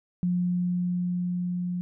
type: tone with level ramp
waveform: sine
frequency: 178.1 Hz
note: F3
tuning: 34 cents sharp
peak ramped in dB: -22 to -27 dBFS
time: 0.23-1.81 s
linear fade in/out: 0 ms
effects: none